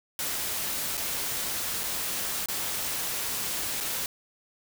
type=noise with dropouts; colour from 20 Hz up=white; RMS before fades=-31 dBFS; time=0.19-4.06 s; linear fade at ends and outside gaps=1 ms; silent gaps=0.971-0.976 / 1.835-1.838 / 2.459-2.485 / 3.803-3.808 s; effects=none